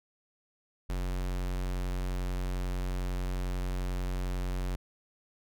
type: tone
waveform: square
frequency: 45.59 Hz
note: F#1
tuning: 25 cents flat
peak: -31 dBFS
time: 0.89-4.76 s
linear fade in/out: 10 ms
effects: none